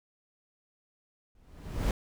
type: noise with exponential growth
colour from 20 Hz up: brown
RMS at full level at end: -24 dBFS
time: 1.35-1.91 s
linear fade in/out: 2 ms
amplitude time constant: 120 ms
effects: none